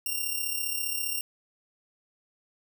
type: tone with amplitude modulation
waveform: 5% pulse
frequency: 2775 Hz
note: F7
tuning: 12 cents flat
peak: -17 dBFS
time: 0.06-1.21 s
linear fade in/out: 2 ms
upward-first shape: sine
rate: 35 Hz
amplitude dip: 55%
effects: none